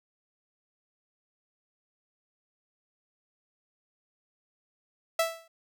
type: tone with exponential decay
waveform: sawtooth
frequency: 659 Hz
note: E5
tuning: 1 cent flat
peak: -17 dBFS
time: 5.19-5.48 s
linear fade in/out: 5 ms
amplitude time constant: 62 ms
effects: none